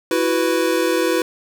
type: chord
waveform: square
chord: E suspended second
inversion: none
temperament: equal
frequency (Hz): 329.6 / 370 / 493.9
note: E4 / F#4 / B4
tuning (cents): 0 / 0 / 0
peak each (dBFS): -21 / -22 / -21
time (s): 0.11-1.22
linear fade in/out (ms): 2
effects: none